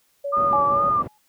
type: tone with tremolo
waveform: sine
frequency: 565 Hz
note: C#5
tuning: 33 cents sharp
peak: -24 dBFS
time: 0.24-0.9 s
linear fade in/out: 10 ms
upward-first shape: sine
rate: 6.3 Hz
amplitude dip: 35%
type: tone with vibrato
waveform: sine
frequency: 1193 Hz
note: D6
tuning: 27 cents sharp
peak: -17 dBFS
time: 0.32-1.03 s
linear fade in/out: 20 ms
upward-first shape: sine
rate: 2.3 Hz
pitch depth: 56 cents each way
type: band-pass noise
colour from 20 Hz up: pink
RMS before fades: -34 dBFS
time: 0.36-1.08 s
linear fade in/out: 10 ms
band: 100 to 700 Hz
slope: 12 dB/octave
type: tone with exponential decay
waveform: sine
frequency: 846 Hz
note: G#5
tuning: 32 cents sharp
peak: -19 dBFS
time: 0.53-1.18 s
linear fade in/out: 0 ms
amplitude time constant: 140 ms
effects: white hiss -64 dBFS RMS until 1.28 s